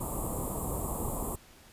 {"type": "band-stop noise", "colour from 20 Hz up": "pink", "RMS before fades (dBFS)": -34, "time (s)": [0, 1.36], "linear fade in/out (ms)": 10, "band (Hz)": [1200, 7300], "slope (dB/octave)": 96, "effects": ["pink hiss -56 dBFS RMS until 1.72 s", "resampled to 32000 Hz"]}